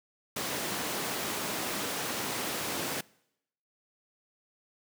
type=high-pass noise; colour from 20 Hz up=pink; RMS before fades=-34 dBFS; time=0.36-3.01 s; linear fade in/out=5 ms; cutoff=210 Hz; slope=12 dB/octave; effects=noise-tail reverb RT60 0.8 s tail -24 dB re dry